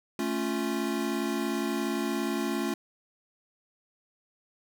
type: chord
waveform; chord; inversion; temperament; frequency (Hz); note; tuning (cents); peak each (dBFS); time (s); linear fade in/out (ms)
square; A augmented; none; equal; 220 / 277.2 / 349.2; A3 / C#4 / E#4; 0 / 0 / 0; -33; 0.19-2.74; 2
effects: none